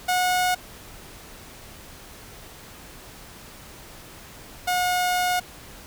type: tone pair in turn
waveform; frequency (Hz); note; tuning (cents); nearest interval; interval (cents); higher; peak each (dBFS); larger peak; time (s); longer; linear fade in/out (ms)
sawtooth; 728 / 722.6; F#5 / F#5; -28 / -41; unison; 13; first; -16 / -17; first; 0.08-0.55 / 4.67-5.4; second; 10
effects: pink hiss -44 dBFS RMS until 5.86 s